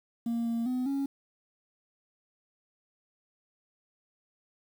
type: tone with pitch steps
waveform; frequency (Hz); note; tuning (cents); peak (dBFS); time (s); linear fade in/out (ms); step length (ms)
sine; 233 / 231.6 / 252.4 / 276.3; A#3 / A#3 / B3 / C#4; -1 / -11 / +38 / -6; -25; 0.26-1.06; 5; 200
effects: tanh soft clip ceiling -27 dBFS + 9-bit